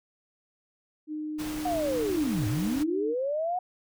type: tone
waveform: sine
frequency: 305.7 Hz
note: D#4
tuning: 30 cents flat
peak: -31 dBFS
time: 1.07-3.15 s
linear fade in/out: 50 ms
type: noise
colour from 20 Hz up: pink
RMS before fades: -39 dBFS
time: 1.38-2.84 s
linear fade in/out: 20 ms
type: linear two-way sweep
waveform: sine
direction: down then up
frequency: 740 to 98.1 to 740 Hz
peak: -26 dBFS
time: 1.65-3.59 s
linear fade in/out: 5 ms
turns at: 2.47 s
effects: none